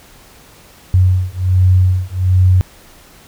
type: beating tone pair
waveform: sine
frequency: 91.5 / 92.8 Hz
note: F#2 / F#2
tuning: -19 / +6 cents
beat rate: 1.3 Hz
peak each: -12 dBFS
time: 0.94-2.61 s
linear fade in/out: 0 ms
effects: pink hiss -43 dBFS RMS until 3.27 s